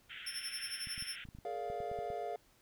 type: band-pass noise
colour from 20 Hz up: white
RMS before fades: -48 dBFS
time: 0.09-1.25 s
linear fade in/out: 20 ms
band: 1400 to 3400 Hz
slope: 96 dB/octave
type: tone with tremolo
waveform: sawtooth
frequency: 5370 Hz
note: E8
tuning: 31 cents sharp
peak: -35 dBFS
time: 0.26-1.16 s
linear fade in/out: 10 ms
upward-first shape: sine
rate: 11 Hz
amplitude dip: 75%
type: clicks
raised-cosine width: 5 ms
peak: -38 dBFS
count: 12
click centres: 0.872 / 0.979 / 1.024 / 1.253 / 1.288 / 1.35 / 1.387 / 1.701 / 1.804 / 1.915 / 1.989 / 2.103 s
type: chord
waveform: triangle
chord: Bb dominant seventh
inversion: third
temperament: just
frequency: 419.5 / 466.2 / 582.7 / 699.2 Hz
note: Ab4 / Bb4 / D5 / F5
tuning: +17 / 0 / -14 / +2 cents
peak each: -42 / -43 / -44 / -38 dBFS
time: 1.45-2.36 s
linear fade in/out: 2 ms
effects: pink hiss -68 dBFS RMS until 2.61 s